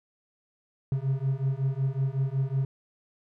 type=beating tone pair; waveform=triangle; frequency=132 / 137.4 Hz; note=C3 / C#3; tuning=+16 / -15 cents; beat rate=5.4 Hz; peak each=-26 dBFS; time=0.92-2.65 s; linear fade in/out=2 ms; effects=none